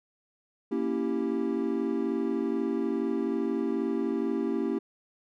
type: chord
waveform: triangle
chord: A# diminished seventh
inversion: none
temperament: equal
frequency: 233.1 / 277.2 / 329.6 / 392 Hz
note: A#3 / C#4 / E4 / G4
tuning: 0 / 0 / 0 / 0 cents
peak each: -30 dBFS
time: 0.71-4.79 s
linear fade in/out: 10 ms
effects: none